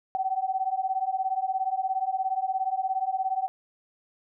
sine beating tone pair, 753 / 770 Hz, F#5 / G5, +30 / -31 cents, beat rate 17 Hz, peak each -28 dBFS, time 0.15-3.48 s, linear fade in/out 0 ms, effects none

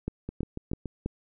two click trains, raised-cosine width 3 ms, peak -17 / -21 dBFS, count 4 / 5, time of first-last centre 0.08-1.06 / 0.29-0.857 s, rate 3.06 / 7.05 Hz, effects none

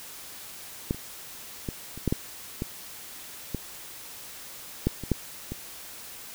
clicks, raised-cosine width 3 ms, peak -12 / -28 / -17 / -26 / -11 / -11 / -16 / -16 / -9 / -22 / -9 / -20 dBFS, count 12, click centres 0.909 / 0.946 / 1.688 / 1.976 / 2.077 / 2.125 / 2.621 / 3.547 / 4.87 / 5.037 / 5.117 / 5.52 s, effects white hiss -43 dBFS RMS until 6.34 s

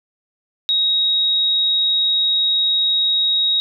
sine tone, 3787 Hz, A#7, 27 cents sharp, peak -14 dBFS, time 0.69-3.6 s, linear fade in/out 0 ms, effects none

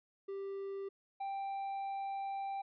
triangle tone pair in turn, 393 / 786 Hz, G4 / G5, +4 / +4 cents, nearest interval octave, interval 1200 cents, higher second, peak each -37 / -35 dBFS, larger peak second, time 0.28-0.89 / 1.2-2.62 s, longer second, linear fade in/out 10 ms, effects resampled to 11025 Hz

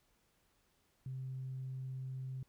sine tone, 130.81 Hz, C3, in tune, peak -39 dBFS, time 1.06-2.43 s, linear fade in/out 2 ms, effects tanh soft clip ceiling -35 dBFS + pink hiss -75 dBFS RMS until 2.48 s

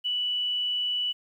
sine tone, 2960 Hz, F#7, in tune, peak -25 dBFS, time 0.04-1.13 s, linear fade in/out 20 ms, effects 10-bit

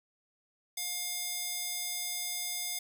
square tone with high-pass filter, 710 Hz, F5, 28 cents sharp, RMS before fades -36 dBFS, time 0.77-2.79 s, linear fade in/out 5 ms, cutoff 4300 Hz, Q 0.55, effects none

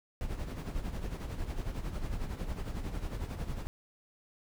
brown noise with tremolo, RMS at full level -34 dBFS, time 0.21-3.67 s, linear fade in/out 0 ms, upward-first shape sine, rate 11 Hz, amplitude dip 60%, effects none

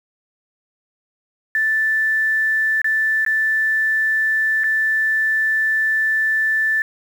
sine tone with dropouts, 1760 Hz, A6, in tune, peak -15 dBFS, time 1.55-6.82 s, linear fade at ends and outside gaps 1 ms, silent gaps 2.817-2.844 / 3.249-3.263 / 4.636-4.641 s, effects 7-bit

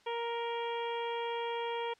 harmonic tone, 467.9 Hz, A#4, 6 cents sharp, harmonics 1 / 2 / 3 / 4 / 5 / 6 / 7, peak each -36 / -37 / -50 / -48 / -46 / -49 / -46 dBFS, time 0.06-1.94 s, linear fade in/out 10 ms, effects white hiss -65 dBFS RMS until 1.99 s + low-pass 5000 Hz 12 dB/octave

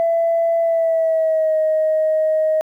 sine tone with pitch glide, 668 to 626.9 Hz, E5 to D#5, +23 to +13 cents, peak -13 dBFS, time 0-2.61 s, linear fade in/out 0 ms, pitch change -110 cents, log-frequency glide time 0.61-1.57 s, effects tanh soft clip ceiling -10 dBFS + 9-bit

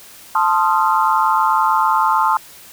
sine chord, F dominant seventh, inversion first, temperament equal with one note detuned, 880 / 1046.5 / 1244.5 / 1373.7 Hz, A5 / C6 / Eb6 / F6, 0 / 0 / 0 / -29 cents, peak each -16 / -17 / -19 / -22 dBFS, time 0.35-2.37 s, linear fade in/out 2 ms, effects white hiss -41 dBFS RMS until 2.72 s

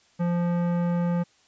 sine tone with tanh clipping, 173.6 Hz, F3, 10 cents flat, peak -24 dBFS, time 0.19-1.24 s, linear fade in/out 20 ms, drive 16 dB, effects white hiss -61 dBFS RMS until 1.47 s + resampled to 16000 Hz

